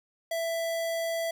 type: tone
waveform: square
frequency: 663 Hz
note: E5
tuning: 10 cents sharp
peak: -29 dBFS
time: 0.31-1.31 s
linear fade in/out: 5 ms
effects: none